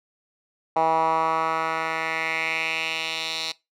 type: tone with band-pass filter sweep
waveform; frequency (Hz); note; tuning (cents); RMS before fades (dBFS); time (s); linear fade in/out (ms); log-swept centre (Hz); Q
10% pulse; 161.4; E3; -36; -25; 0.76-3.52; 5; 840 to 4100; 3.1
effects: noise-tail reverb RT60 0.2 s tail -20 dB re dry